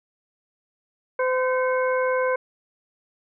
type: harmonic tone with a mistuned harmonic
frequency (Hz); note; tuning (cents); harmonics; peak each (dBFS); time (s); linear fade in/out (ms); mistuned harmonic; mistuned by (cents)
512; C5; -38; 1 / 2 / 3 / 4; -21 / -27 / -29 / -34; 1.19-2.36; 5; 4; +110
effects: none